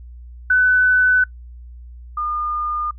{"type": "tone pair in turn", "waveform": "sine", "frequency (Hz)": [1502, 1213.5], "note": ["F#6", "D#6"], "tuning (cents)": [26, -44], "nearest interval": "major third", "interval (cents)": 370, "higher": "first", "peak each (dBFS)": [-11, -20], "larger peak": "first", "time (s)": [[0.5, 1.24], [2.17, 2.91]], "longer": "neither", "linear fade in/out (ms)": 5, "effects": ["noise-tail reverb RT60 0.1 s tail -23 dB re dry", "added 60 Hz sine -35 dBFS peak until 2.98 s"]}